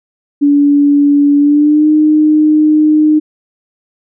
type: tone with pitch glide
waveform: sine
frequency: 287.1 to 305.9 Hz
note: D4 to D#4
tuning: -39 to -29 cents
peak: -5 dBFS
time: 0.41-3.2 s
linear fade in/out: 20 ms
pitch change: +110 cents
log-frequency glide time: 1.38-1.88 s
effects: none